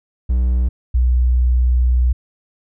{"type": "tone pair in turn", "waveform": ["triangle", "sine"], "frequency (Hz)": [61.74, 61.74], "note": ["B1", "B1"], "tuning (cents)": [0, 0], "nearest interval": "unison", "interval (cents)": 0, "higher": "neither", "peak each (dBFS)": -11, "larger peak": "neither", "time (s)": [[0.29, 0.69], [0.94, 2.13]], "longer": "second", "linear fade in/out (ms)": 10, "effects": []}